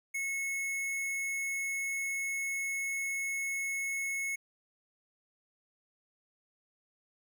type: tone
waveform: square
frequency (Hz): 2189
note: C#7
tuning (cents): -22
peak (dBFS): -33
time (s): 0.14-4.36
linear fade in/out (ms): 10
effects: none